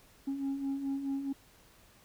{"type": "beating tone pair", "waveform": "sine", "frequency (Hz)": [270.6, 275.3], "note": ["C#4", "C#4"], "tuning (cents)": [-42, -12], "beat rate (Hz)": 4.7, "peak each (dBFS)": [-38, -31], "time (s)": [0.27, 1.33], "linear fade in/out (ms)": 10, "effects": ["tanh soft clip ceiling -29 dBFS", "pink hiss -61 dBFS RMS until 2.04 s"]}